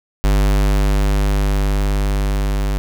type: tone with level ramp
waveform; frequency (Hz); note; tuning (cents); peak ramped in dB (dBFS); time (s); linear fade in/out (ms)
square; 49.79; G1; +28; -12 to -17; 0.24-2.78; 0
effects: none